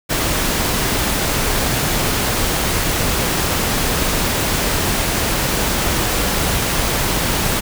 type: noise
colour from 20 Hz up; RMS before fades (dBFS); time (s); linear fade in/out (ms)
pink; -18; 0.09-7.61; 20
effects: none